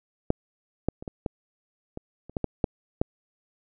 clicks, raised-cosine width 2 ms, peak -7 / -10 / -25 / -20 / -14 / -21 / -29 / -14 / -12 / -8 / -8 dBFS, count 11, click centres 0.304 / 0.886 / 1.025 / 1.078 / 1.262 / 1.974 / 2.296 / 2.368 / 2.443 / 2.642 / 3.015 s, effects none

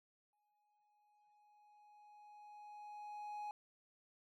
triangle tone with exponential growth, 835 Hz, G#5, 9 cents sharp, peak -40 dBFS, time 0.33-3.51 s, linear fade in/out 1 ms, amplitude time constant 690 ms, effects none

